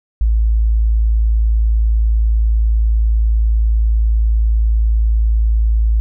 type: tone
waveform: sine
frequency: 55 Hz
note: A1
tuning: in tune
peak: -10 dBFS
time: 0.21-6 s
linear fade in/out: 0 ms
effects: none